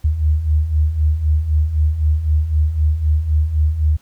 sine beating tone pair, 74 / 77.9 Hz, D2 / D#2, +14 / +3 cents, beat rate 3.9 Hz, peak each -20 / -14 dBFS, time 0.04-3.97 s, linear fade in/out 10 ms, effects pink hiss -55 dBFS RMS until 4.01 s

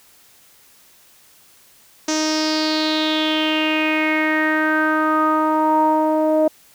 sawtooth tone with low-pass filter sweep, 311.1 Hz, D#4, in tune, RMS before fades -18 dBFS, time 2.08-6.48 s, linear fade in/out 5 ms, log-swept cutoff 6100 to 670 Hz, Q 6, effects white hiss -51 dBFS RMS until 6.74 s

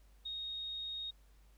sine tone, 3732 Hz, A#7, 1 cent sharp, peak -39 dBFS, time 0.25-1.11 s, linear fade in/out 10 ms, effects added 50 Hz sine -60 dBFS peak until 1.57 s + pink hiss -72 dBFS RMS until 1.57 s

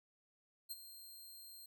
10% pulse tone with ADSR envelope, 4186 Hz, C8, in tune, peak -34 dBFS, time 0.69-1.66 s, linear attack 24 ms, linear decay 30 ms, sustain -12 dB, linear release 4 ms, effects none

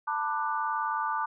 sine chord, B minor seventh, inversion third, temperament just, 889 / 987.8 / 1185.3 / 1481.6 Hz, A5 / B5 / D6 / F#6, +18 / 0 / +16 / +2 cents, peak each -31 / -36 / -31 / -36 dBFS, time 0.07-1.26 s, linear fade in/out 10 ms, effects none

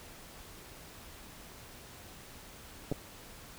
clicks, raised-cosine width 2 ms, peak -20 dBFS, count 2, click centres 2.916 / 2.923 s, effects pink hiss -51 dBFS RMS until 3.58 s

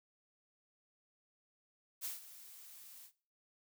blue noise with ADSR envelope, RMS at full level -40 dBFS, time 2.01-3.12 s, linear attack 38 ms, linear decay 150 ms, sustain -15 dB, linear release 82 ms, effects noise-tail reverb RT60 0.4 s tail -18 dB re dry

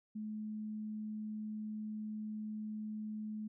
sine tone, 214.3 Hz, A3, 45 cents flat, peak -39 dBFS, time 0.15-3.48 s, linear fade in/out 10 ms, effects none

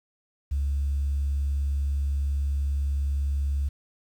sine tone, 70.2 Hz, C#2, 22 cents sharp, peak -22 dBFS, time 0.51-3.69 s, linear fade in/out 10 ms, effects tanh soft clip ceiling -19 dBFS + 9-bit

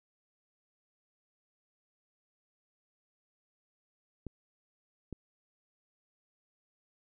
clicks, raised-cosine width 3 ms, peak -27 dBFS, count 2, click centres 4.267 / 5.127 s, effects none

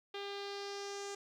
sawtooth tone with low-pass filter sweep, 400.7 Hz, G4, 38 cents sharp, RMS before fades -43 dBFS, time 0.14-1.15 s, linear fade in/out 5 ms, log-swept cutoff 3500 to 7000 Hz, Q 3.1, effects 12-bit

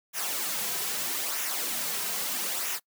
white noise with flanger, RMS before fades -31 dBFS, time 0.13-2.8 s, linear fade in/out 50 ms, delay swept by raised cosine 0.22 to 3.52 ms, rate 0.78 Hz, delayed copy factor -0.55, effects noise-tail reverb RT60 0.1 s tail -24 dB re dry + high-pass 200 Hz 12 dB/octave

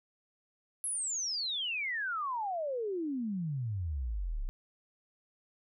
sine exponential sweep, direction down, 11175 to 30.37 Hz, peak -32 dBFS, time 0.84-4.49 s, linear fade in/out 0 ms, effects none

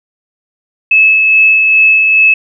sine tone with tremolo, 2599 Hz, E7, 25 cents flat, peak -3 dBFS, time 0.91-2.34 s, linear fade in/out 5 ms, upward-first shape sine, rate 2.4 Hz, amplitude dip 30%, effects none

